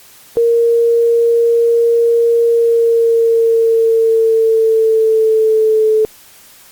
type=tone with pitch glide; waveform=sine; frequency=466.2 to 435 Hz; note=A#4 to A4; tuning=0 to -20 cents; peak=-8 dBFS; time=0.37-6.05 s; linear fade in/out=0 ms; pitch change=-120 cents; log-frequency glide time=2.45-5.91 s; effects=white hiss -42 dBFS RMS until 6.71 s + Opus 48 kbps